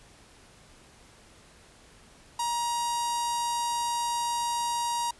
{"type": "tone with notch filter", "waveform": "sawtooth", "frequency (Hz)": 947, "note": "A#5", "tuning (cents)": 27, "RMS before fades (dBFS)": -29, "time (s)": [2.39, 5.11], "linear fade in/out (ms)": 5, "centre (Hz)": 2100, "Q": 0.68, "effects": ["pink hiss -55 dBFS RMS until 5.19 s", "resampled to 24000 Hz"]}